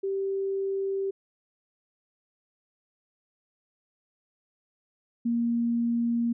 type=tone pair in turn; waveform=sine; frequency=390 / 234.8 Hz; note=G4 / A#3; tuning=-9 / +13 cents; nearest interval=major sixth; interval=878 cents; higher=first; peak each=-26 / -23 dBFS; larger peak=second; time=0.03-1.11 / 5.25-6.33 s; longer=neither; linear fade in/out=10 ms; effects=none